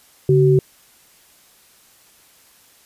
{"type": "tone pair together", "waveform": "sine", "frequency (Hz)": [141.12, 378.7], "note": ["C#3", "F#4"], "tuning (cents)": [31, 40], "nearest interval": "octave + perfect fourth", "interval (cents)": 1709, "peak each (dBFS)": -13, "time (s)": [0.29, 0.59], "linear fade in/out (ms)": 2, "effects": ["white hiss -52 dBFS RMS until 2.85 s", "resampled to 32000 Hz"]}